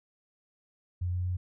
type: tone with pitch steps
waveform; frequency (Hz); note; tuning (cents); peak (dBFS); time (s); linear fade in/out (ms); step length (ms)
sine; 89.1 / 89.77 / 90.45; F2 / F2 / F#2; +35 / +48 / -39; -28; 1.01-1.37; 10; 120
effects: none